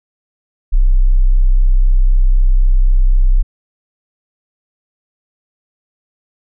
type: tone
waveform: sine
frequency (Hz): 31.96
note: C1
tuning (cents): -40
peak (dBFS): -6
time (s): 0.72-3.43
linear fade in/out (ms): 20
effects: none